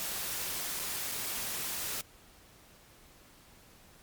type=noise with dropouts; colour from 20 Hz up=white; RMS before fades=-36 dBFS; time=0-2.01 s; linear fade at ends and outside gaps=0 ms; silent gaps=0.793-0.797 / 1.115-1.119 s; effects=pink hiss -58 dBFS RMS until 4.02 s + MP3 96 kbps